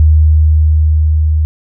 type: tone with level ramp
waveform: sine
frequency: 77.4 Hz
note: D#2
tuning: 9 cents flat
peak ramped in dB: -3 to -8 dBFS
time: 0-1.45 s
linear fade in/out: 0 ms
effects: none